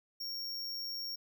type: tone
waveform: square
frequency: 5530 Hz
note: F8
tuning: 18 cents flat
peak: -38 dBFS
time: 0.2-1.16 s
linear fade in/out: 10 ms
effects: none